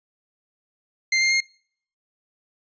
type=tone with pitch steps; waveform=sawtooth; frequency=2093 / 2112 / 2132 Hz; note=C7 / C7 / C7; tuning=0 / +16 / +32 cents; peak=-14 dBFS; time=1.12-1.405 s; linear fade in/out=5 ms; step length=95 ms; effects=noise-tail reverb RT60 0.6 s tail -26 dB re dry + resampled to 16000 Hz